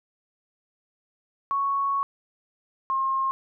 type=tone pair in turn; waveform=sine; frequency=1108.7 / 1069.2 Hz; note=C#6 / C6; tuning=0 / +37 cents; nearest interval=minor second; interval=63 cents; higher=first; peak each=-22 dBFS; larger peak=neither; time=1.51-2.03 / 2.9-3.31 s; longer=first; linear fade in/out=0 ms; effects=none